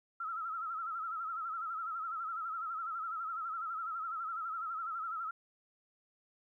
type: tone with vibrato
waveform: sine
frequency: 1318.5 Hz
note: E6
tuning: in tune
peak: -36 dBFS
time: 0.2-5.31 s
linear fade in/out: 5 ms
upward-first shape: sine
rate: 12 Hz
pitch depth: 83 cents each way
effects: 13-bit